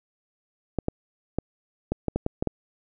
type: clicks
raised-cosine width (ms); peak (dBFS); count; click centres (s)
2; -11; 9; 0.787 / 0.884 / 1.386 / 1.92 / 2.083 / 2.16 / 2.264 / 2.425 / 2.473
effects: none